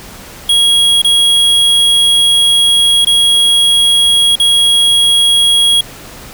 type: tone with dropouts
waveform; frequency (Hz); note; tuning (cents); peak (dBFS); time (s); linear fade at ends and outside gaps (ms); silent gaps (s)
square; 3300; G#7; -12; -7; 0.49-5.81; 5; 1.019-1.045 / 3.049-3.069 / 4.356-4.398
effects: pink hiss -32 dBFS RMS until 6.33 s